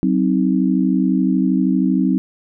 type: chord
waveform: sine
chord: C diminished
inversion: second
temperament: just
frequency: 188.37 / 261.6 / 314 Hz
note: Gb3 / C4 / Eb4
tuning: +31 / 0 / +16 cents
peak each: -17 / -17 / -20 dBFS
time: 0.03-2.18 s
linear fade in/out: 0 ms
effects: none